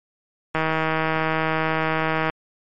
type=click train; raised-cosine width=0.5 ms; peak=-7 dBFS; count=279; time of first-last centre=0.55-2.298 s; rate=159 Hz; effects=MP3 48 kbps